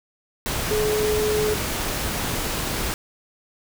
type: tone in noise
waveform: sine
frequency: 425.9 Hz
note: G#4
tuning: 44 cents sharp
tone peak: -20 dBFS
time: 0.71-1.54 s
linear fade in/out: 0 ms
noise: pink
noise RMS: -26 dBFS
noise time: 0.46-2.94 s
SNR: +3 dB
effects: none